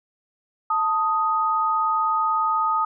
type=tone pair together; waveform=sine; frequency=885.2 / 1249 Hz; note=A5 / D#6; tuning=+10 / +6 cents; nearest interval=tritone; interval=596 cents; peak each=-24 / -20 dBFS; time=0.7-2.85 s; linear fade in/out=5 ms; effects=none